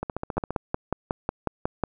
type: two click trains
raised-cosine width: 1 ms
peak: -15 / -10 dBFS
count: 8 / 9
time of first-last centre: 0.03-0.506 / 0.38-1.837 s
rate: 14.7 / 5.49 Hz
effects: none